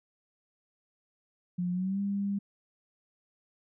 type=tone with pitch glide; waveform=sine; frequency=178 to 199.8 Hz; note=F3 to G3; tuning=+33 to +33 cents; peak=-28 dBFS; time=1.58-2.39 s; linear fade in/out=10 ms; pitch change=+200 cents; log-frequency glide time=1.72-2 s; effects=none